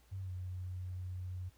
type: tone with pitch glide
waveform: sine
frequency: 95.8 to 91.37 Hz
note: G2 to F#2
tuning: -39 to -21 cents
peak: -39 dBFS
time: 0.11-1.5 s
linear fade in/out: 20 ms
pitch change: -82 cents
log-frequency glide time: 0.21-0.32 s
effects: added 60 Hz sine -65 dBFS peak until 1.57 s + pink hiss -69 dBFS RMS until 1.57 s